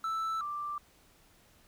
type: tone pair in turn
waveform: triangle / sine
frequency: 1320 / 1178.2 Hz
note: E6 / D6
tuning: +2 / +5 cents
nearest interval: major second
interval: 197 cents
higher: first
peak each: -29 / -34 dBFS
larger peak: first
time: 0.04-0.41 / 0.41-0.78 s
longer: neither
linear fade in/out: 2 ms
effects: pink hiss -63 dBFS RMS until 1.67 s